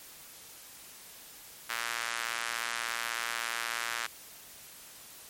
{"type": "tone with high-pass filter", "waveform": "sawtooth", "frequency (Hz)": 116.54, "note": "A#2", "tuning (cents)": 0, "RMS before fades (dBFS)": -35, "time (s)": [1.69, 4.07], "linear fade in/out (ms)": 10, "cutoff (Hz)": 1500, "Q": 1.5, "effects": ["white hiss -50 dBFS RMS until 5.29 s", "MP3 64 kbps"]}